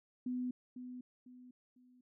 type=tone with echo; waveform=sine; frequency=250.1 Hz; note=B3; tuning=22 cents sharp; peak=-35 dBFS; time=0.26-0.51 s; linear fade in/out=5 ms; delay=500 ms; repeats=3; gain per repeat=-9 dB; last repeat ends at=2.01 s; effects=none